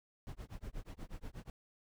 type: noise with tremolo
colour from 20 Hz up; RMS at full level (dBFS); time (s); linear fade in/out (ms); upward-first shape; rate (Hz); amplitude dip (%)
brown; -43; 0.27-1.5; 0; sine; 8.3; 100
effects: none